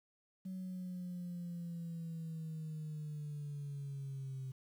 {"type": "linear sweep", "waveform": "sine", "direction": "down", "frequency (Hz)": [187.8, 130.81], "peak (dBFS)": -39, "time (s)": [0.45, 4.52], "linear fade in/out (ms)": 10, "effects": ["tanh soft clip ceiling -38 dBFS", "11-bit"]}